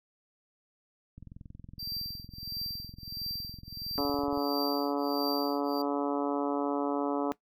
click train, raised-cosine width 5 ms, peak -34 dBFS, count 70, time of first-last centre 1.18-4.374 s, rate 21.6 Hz
square tone with tremolo, 4699 Hz, D8, in tune, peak -33 dBFS, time 1.79-5.82 s, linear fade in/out 5 ms, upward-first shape triangle, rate 1.5 Hz, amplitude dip 100%
harmonic tone, 142.8 Hz, D3, 48 cents flat, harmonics 2 / 3 / 4 / 5 / 6 / 7 / 8 / 9, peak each -30 / -34 / -36 / -38 / -40 / -41 / -42 / -43 dBFS, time 3.98-7.32 s, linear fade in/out 0 ms
effects noise-tail reverb RT60 0.1 s tail -18 dB re dry

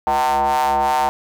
square ring-modulated tone, 69.3 Hz, C#2, in tune, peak -13 dBFS, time 0.07-1.09 s, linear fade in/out 0 ms, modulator 833 Hz, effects none

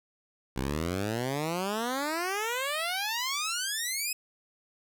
10% pulse exponential sweep, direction up, 62.1 to 2573 Hz, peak -21 dBFS, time 0.56-4.13 s, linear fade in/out 5 ms, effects none

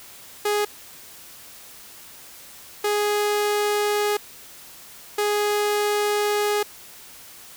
sawtooth tone bursts at uneven times, 415.3 Hz, G#4, in tune, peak -16 dBFS, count 3, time 0.45-0.65 / 2.84-4.17 / 5.18-6.63 s, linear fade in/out 5 ms, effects white hiss -44 dBFS RMS until 7.56 s

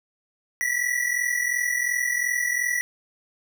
square tone pair together, 1928 / 1970.8 Hz, B6 / B6, -42 / -4 cents, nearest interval unison, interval 38 cents, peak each -26 dBFS, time 0.61-2.81 s, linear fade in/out 0 ms, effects none

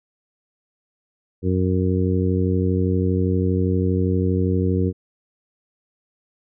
harmonic tone, 92.5 Hz, F#2, in tune, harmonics 1 / 2 / 3 / 4 / 5, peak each -20 / -23 / -25 / -26 / -27 dBFS, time 1.42-4.93 s, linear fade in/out 50 ms, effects none

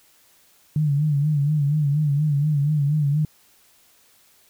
sine tone with vibrato, 147.2 Hz, D3, 4 cents sharp, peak -17 dBFS, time 0.76-3.25 s, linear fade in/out 2 ms, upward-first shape sine, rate 4.2 Hz, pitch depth 83 cents each way, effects white hiss -57 dBFS RMS until 4.49 s

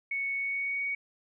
sine tone with pitch glide, 2217 to 2241 Hz, C#7 to C#7, 0 to +18 cents, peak -29 dBFS, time 0.11-0.95 s, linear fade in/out 5 ms, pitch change +18 cents, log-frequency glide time 0.35-0.83 s, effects none

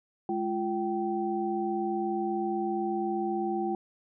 sine tone cluster, 210.3 / 345.4 / 774 Hz, G#3 / F4 / G5, +22 / -19 / -22 cents, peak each -34 / -30 / -32 dBFS, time 0.29-3.75 s, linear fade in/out 2 ms, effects none

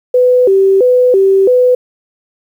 sine tone with vibrato, 440 Hz, A4, in tune, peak -5 dBFS, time 0.14-1.75 s, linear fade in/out 5 ms, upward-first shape square, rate 1.5 Hz, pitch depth 220 cents each way, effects 7-bit

